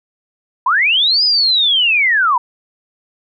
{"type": "linear two-way sweep", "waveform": "sine", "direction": "up then down", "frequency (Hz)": [925, 5050, 925], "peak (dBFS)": -10, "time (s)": [0.66, 2.38], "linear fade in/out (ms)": 5, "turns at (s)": 1.24, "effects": []}